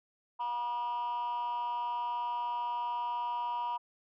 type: tone with frequency modulation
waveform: sine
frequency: 962 Hz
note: B5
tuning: 46 cents flat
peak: -29 dBFS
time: 0.39-3.78 s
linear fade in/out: 20 ms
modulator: 247 Hz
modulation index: 0.41
effects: tanh soft clip ceiling -31 dBFS